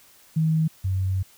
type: tone pair in turn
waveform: sine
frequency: 159 / 94.54 Hz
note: D#3 / F#2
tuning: +38 / +38 cents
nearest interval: major sixth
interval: 900 cents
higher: first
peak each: -18 / -21 dBFS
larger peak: first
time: 0.36-0.68 / 0.84-1.23 s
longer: second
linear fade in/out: 10 ms
effects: white hiss -54 dBFS RMS until 1.37 s